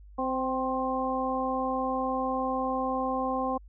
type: harmonic tone with a mistuned harmonic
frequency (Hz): 259.9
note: C4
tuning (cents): -11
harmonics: 1 / 2 / 3 / 4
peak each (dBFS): -32 / -32 / -32 / -32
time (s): 0.18-3.58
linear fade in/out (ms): 10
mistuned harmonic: 4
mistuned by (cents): +28
effects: added 50 Hz sine -47 dBFS peak until 3.68 s